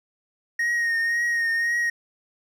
triangle tone with vibrato, 1864.7 Hz, A#6, in tune, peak -19 dBFS, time 0.59-1.9 s, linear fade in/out 5 ms, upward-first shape triangle, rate 1.9 Hz, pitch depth 35 cents each way, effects none

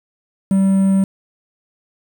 triangle tone with quantisation, 193.3 Hz, G3, 24 cents flat, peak -9 dBFS, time 0.51-1.04 s, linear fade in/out 2 ms, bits 6, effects none

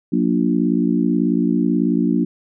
harmonic tone with a mistuned harmonic, 58.27 Hz, A#1, in tune, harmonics 3 / 4 / 5 / 6, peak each -20 / -19 / -19 / -25 dBFS, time 0.12-2.25 s, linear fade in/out 10 ms, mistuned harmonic 3, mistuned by +63 cents, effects none

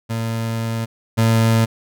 30% pulse tone pair in turn, 113.8 / 113.19 Hz, A#2 / A2, -41 / +49 cents, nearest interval unison, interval 10 cents, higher first, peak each -18 / -10 dBFS, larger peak second, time 0.09-0.86 / 1.17-1.66 s, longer first, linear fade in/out 20 ms, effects none

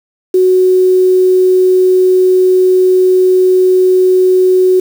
sine tone with quantisation, 370 Hz, F#4, in tune, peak -5 dBFS, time 0.34-4.8 s, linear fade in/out 5 ms, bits 5, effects none

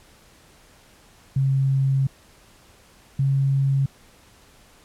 sine tone pair in turn, 135.2 / 136.77 Hz, C#3 / C#3, -43 / -23 cents, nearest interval unison, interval 20 cents, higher second, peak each -17 dBFS, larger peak neither, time 1.36-2.07 / 3.19-3.86 s, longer first, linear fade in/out 5 ms, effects pink hiss -53 dBFS RMS until 4.84 s + low-pass 12000 Hz 12 dB/octave

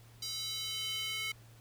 square tone with high-pass filter sweep, 435.9 Hz, A4, 16 cents flat, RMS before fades -38 dBFS, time 0.22-1.32 s, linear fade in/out 5 ms, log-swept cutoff 4500 to 2400 Hz, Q 3.7, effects added 115 Hz sine -55 dBFS peak until 1.6 s + pink hiss -62 dBFS RMS until 1.6 s

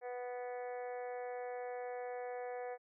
harmonic tone, 246.9 Hz, B3, in tune, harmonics 2 / 3 / 4 / 5 / 6 / 7 / 8 / 9, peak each -42 / -45 / -58 / -61 / -61 / -56 / -60 / -60 dBFS, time 0.01-2.78 s, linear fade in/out 50 ms, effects none

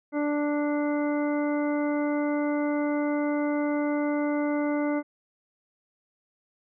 harmonic tone, 293.7 Hz, D4, in tune, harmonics 1 / 2 / 3 / 4 / 5 / 7, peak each -25 / -30 / -37 / -40 / -40 / -40 dBFS, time 0.12-5.03 s, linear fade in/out 50 ms, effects none

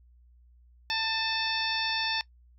harmonic tone with a mistuned harmonic, 893 Hz, A5, 25 cents sharp, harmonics 1 / 2 / 3 / 4 / 5 / 6, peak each -34 / -34 / -34 / -34 / -34 / -34 dBFS, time 0.9-2.21 s, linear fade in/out 0 ms, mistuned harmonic 3, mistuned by -41 cents, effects noise-tail reverb RT60 0.1 s tail -21 dB re dry + added 60 Hz sine -55 dBFS peak until 2.58 s

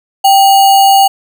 sine tone with sample-and-hold, 784 Hz, G5, in tune, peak -3 dBFS, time 0.24-1.08 s, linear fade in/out 10 ms, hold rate 3675 Hz, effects none

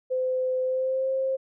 sine tone with pitch glide, 513 to 530.2 Hz, C5 to C5, -34 to +23 cents, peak -23 dBFS, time 0.1-1.37 s, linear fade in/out 20 ms, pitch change +57 cents, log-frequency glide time 0.63-1.1 s, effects none

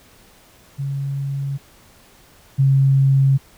sine tone pair in turn, 138.59 / 135.89 Hz, C#3 / C#3, 0 / -34 cents, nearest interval unison, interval 34 cents, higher first, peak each -21 / -11 dBFS, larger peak second, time 0.78-1.58 / 2.58-3.38 s, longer neither, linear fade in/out 20 ms, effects pink hiss -50 dBFS RMS until 3.57 s

